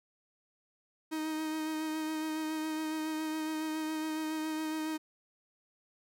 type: tone with vibrato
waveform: 45% pulse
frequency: 313 Hz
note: D#4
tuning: 10 cents sharp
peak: -33 dBFS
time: 1.11-4.98 s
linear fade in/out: 20 ms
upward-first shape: sine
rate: 7.2 Hz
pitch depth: 17 cents each way
effects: none